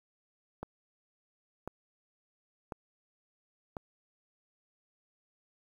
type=click train; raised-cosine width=1 ms; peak=-24 dBFS; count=4; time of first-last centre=0.63-3.768 s; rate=0.956 Hz; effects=9-bit